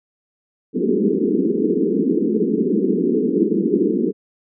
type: band-pass noise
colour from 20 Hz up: white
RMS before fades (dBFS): -18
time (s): 0.73-4.13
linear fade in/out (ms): 50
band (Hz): 180 to 440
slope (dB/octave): 96
effects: none